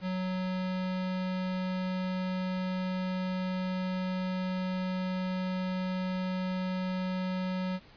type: tone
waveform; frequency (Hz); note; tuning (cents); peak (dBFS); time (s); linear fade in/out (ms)
square; 185; F#3; 0; -31; 0.01-7.8; 50
effects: pink hiss -56 dBFS RMS until 7.96 s + resampled to 11025 Hz

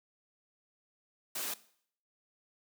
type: noise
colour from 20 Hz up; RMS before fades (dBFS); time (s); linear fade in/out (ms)
white; -37; 1.35-1.54; 5
effects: noise-tail reverb RT60 0.6 s tail -18 dB re dry + high-pass 200 Hz 12 dB/octave

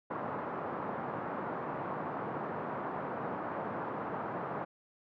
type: band-pass noise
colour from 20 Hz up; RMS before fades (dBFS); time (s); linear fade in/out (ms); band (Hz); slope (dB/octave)
white; -38; 0.1-4.65; 10; 120 to 1200; 24
effects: none

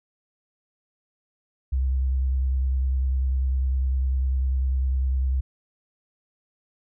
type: tone with vibrato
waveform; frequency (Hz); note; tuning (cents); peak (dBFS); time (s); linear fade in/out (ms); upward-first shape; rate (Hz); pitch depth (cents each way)
sine; 65.4; C2; 0; -20; 1.72-5.41; 10; triangle; 10; 37
effects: none

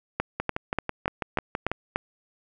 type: two click trains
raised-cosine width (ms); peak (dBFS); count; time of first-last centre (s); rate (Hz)
0.5; -12 / -9; 9 / 7; 0.4-1.716 / 0.2-1.96; 6.08 / 3.41
effects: none

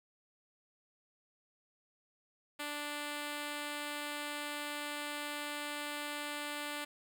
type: tone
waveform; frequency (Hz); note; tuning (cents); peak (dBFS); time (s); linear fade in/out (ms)
5% pulse; 293.7; D4; 0; -27; 2.59-6.85; 10
effects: none

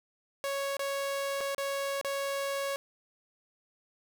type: tone with dropouts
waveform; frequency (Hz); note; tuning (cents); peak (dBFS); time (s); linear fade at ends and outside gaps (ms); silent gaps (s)
sawtooth; 554.4; C#5; 0; -27; 0.44-2.76; 0; 0.768-0.794 / 1.406-1.41 / 1.547-1.581 / 2.013-2.047
effects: none

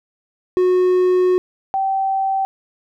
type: tone pair in turn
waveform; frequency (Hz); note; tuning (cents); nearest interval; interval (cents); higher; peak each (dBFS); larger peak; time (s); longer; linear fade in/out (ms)
triangle / sine; 365.4 / 774.3; F#4 / G5; -22 / -22; octave + minor second; 1300; second; -10 / -16; first; 0.57-1.38 / 1.74-2.45; first; 0
effects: none

